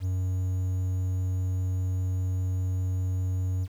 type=tone; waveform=triangle; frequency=92.5 Hz; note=F#2; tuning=in tune; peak=-23 dBFS; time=0-3.68 s; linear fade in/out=50 ms; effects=9-bit